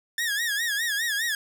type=tone with vibrato; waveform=sawtooth; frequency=1760 Hz; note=A6; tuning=in tune; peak=-21 dBFS; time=0.18-1.35 s; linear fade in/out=2 ms; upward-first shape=sine; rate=4.9 Hz; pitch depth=140 cents each way; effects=none